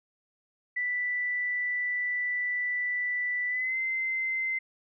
sine tone with pitch glide, 1975.5 to 2071 Hz, B6 to C7, 0 to -18 cents, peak -27 dBFS, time 0.76-4.59 s, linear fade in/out 10 ms, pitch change +82 cents, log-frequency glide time 3.48-3.77 s, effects none

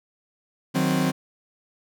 40% pulse chord, C diminished, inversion first, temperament equal, 155.56 / 185 / 261.6 Hz, Eb3 / Gb3 / C4, 0 / 0 / 0 cents, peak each -25 / -24 / -23 dBFS, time 0.74-1.12 s, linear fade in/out 20 ms, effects none

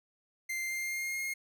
45% pulse tone with pitch glide, 2091 to 2140 Hz, C7 to C7, -2 to +38 cents, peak -33 dBFS, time 0.49-1.34 s, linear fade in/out 10 ms, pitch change +40 cents, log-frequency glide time 0.62-1.2 s, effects none

